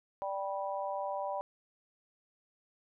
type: harmonic tone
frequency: 195.8 Hz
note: G3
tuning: 2 cents flat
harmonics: 3 / 4 / 5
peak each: -37 / -38 / -39 dBFS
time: 0.22-1.41 s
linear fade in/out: 0 ms
effects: none